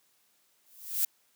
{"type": "noise with exponential growth", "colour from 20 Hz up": "violet", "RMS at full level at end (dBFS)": -24, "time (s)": [0.66, 1.05], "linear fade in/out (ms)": 5, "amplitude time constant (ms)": 83, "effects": ["white hiss -69 dBFS RMS until 1.35 s", "high-pass 150 Hz 12 dB/octave"]}